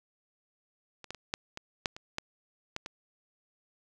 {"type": "clicks", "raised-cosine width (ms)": 0.2, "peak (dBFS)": [-28, -21, -28, -13, -22, -11, -26, -15, -17, -22], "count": 10, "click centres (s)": [1.043, 1.106, 1.147, 1.339, 1.574, 1.858, 1.965, 2.184, 2.764, 2.861], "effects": []}